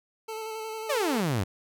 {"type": "tone with vibrato", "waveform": "25% pulse", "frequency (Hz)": 440, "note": "A4", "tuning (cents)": 0, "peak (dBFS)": -30, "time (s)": [0.28, 1.21], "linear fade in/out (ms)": 10, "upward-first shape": "square", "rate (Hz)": 11, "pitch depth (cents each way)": 17}
{"type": "exponential sweep", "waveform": "sawtooth", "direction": "down", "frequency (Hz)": [630, 87.31], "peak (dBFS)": -21, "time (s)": [0.89, 1.44], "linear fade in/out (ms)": 10}
{"effects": []}